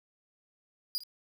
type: tone with echo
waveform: 45% pulse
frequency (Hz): 4881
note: D#8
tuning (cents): -34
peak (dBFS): -29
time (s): 0.95-0.98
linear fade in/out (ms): 0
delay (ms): 55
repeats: 1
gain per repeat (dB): -15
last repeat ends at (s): 1.035
effects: none